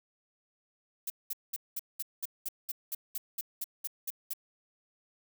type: noise bursts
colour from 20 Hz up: violet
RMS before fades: -35 dBFS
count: 15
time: 1.07-4.335 s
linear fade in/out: 5 ms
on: 31 ms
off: 200 ms
effects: none